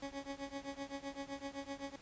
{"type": "tone with tremolo", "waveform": "20% pulse", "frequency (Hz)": 277.2, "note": "C#4", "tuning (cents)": 0, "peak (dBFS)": -34, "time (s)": [0.02, 1.96], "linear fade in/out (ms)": 5, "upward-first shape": "triangle", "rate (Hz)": 7.8, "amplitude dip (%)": 100, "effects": ["pink hiss -59 dBFS RMS until 2.01 s", "resampled to 16000 Hz"]}